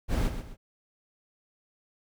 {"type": "noise with echo", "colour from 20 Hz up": "brown", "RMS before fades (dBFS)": -25, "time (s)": [0.08, 0.31], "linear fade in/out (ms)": 50, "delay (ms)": 130, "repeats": 2, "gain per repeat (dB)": -9, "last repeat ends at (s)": 0.57, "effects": []}